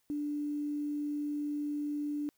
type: tone with quantisation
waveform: sine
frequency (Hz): 293.7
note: D4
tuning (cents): 0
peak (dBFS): -32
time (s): 0.1-2.29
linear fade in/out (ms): 0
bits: 10
effects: white hiss -75 dBFS RMS until 2.37 s